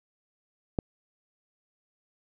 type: click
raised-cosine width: 2 ms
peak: -13 dBFS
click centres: 0.788 s
effects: none